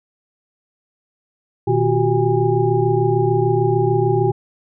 sine tone cluster, 120.4 / 155.7 / 359.1 / 385.8 / 816 Hz, B2 / D#3 / F4 / G4 / G#5, -44 / +2 / +48 / -28 / -31 cents, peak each -19 / -24 / -20 / -18 / -23 dBFS, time 1.67-4.32 s, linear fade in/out 10 ms, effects none

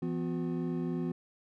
triangle tone cluster, 168.4 / 251.8 / 360.3 Hz, E3 / B3 / F#4, +37 / +34 / -46 cents, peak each -32 / -33 / -36 dBFS, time 0.02-1.12 s, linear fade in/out 5 ms, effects none

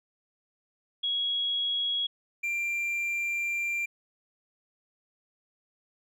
sine / triangle tone pair in turn, 3322 / 2373 Hz, G#7 / D7, 0 / +17 cents, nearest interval tritone, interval 583 cents, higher first, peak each -26 dBFS, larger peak neither, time 1.03-2.07 / 2.43-3.86 s, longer second, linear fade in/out 10 ms, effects none

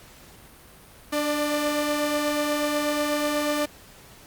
sawtooth tone pair together, 293.7 / 595.6 Hz, D4 / D5, 0 / +24 cents, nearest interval octave, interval 1224 cents, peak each -22 / -22 dBFS, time 1.12-3.66 s, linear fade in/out 10 ms, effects pink hiss -49 dBFS RMS until 4.26 s + Opus 48 kbps

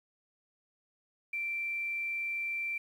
sine tone with quantisation, 2349 Hz, D7, in tune, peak -32 dBFS, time 1.33-2.78 s, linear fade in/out 5 ms, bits 10, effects none

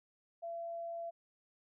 sine tone, 676 Hz, E5, 43 cents sharp, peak -39 dBFS, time 0.42-1.11 s, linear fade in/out 20 ms, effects none

